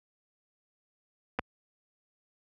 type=clicks; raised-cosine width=0.5 ms; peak=-15 dBFS; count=2; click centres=1.389 / 1.393 s; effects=high-pass 60 Hz 12 dB/octave